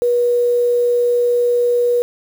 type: tone with quantisation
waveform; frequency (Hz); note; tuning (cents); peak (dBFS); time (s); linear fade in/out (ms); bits
sine; 483.4; B4; -37; -12; 0.02-2.02; 0; 6
effects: none